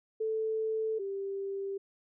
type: tone pair in turn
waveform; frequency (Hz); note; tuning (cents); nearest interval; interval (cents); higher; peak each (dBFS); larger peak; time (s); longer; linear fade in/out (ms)
sine; 440 / 393.1; A4 / G4; 0 / +5; major second; 195; first; -29 / -33; first; 0.2-0.99 / 0.99-1.78; neither; 10
effects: none